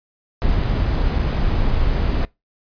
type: noise with dropouts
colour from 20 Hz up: brown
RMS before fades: -18 dBFS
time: 0.42-2.25 s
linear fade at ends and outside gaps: 0 ms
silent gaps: 0.637-0.642 / 1.187-1.193 s
effects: noise-tail reverb RT60 0.2 s tail -22 dB re dry + resampled to 11025 Hz